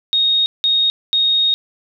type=tone bursts at uneven times; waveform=sine; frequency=3729 Hz; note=A#7; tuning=in tune; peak=-12 dBFS; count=3; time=0.13-0.46 / 0.64-0.9 / 1.13-1.54 s; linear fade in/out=0 ms; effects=none